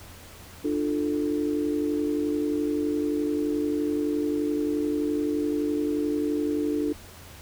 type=chord; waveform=sine; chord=D minor; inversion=none; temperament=equal with one note detuned; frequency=297.6 / 349.2 / 440 Hz; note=D4 / F4 / A4; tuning=+23 / 0 / 0 cents; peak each=-25 / -31 / -30 dBFS; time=0.64-6.93 s; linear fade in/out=10 ms; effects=added 86 Hz sine -49 dBFS peak until 7.41 s + pink hiss -47 dBFS RMS until 7.41 s